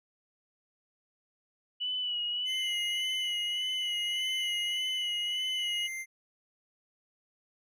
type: tone with vibrato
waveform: sine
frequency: 2948 Hz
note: F#7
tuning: 7 cents flat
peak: -30 dBFS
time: 1.8-5.88 s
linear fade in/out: 20 ms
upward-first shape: sine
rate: 1.7 Hz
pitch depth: 36 cents each way
type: tone with tremolo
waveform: square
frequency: 2093 Hz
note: C7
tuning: in tune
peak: -36 dBFS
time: 2.45-6.06 s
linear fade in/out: 50 ms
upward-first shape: sine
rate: 0.63 Hz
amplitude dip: 45%
effects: resampled to 32000 Hz